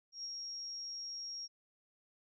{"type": "tone with ADSR envelope", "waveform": "sine", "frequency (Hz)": 5588, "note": "F8", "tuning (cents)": 0, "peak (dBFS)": -39, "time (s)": [0.12, 1.48], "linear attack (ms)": 120, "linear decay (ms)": 32, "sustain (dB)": -2, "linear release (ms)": 33, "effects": []}